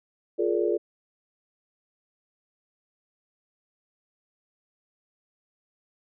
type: chord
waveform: sine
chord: Bb dominant seventh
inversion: second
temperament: just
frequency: 349.6 / 419.5 / 466.2 / 582.7 Hz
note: F4 / Ab4 / Bb4 / D5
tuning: +2 / +17 / 0 / -14 cents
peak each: -26 / -26 / -29 / -31 dBFS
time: 0.38-0.78 s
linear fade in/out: 20 ms
effects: none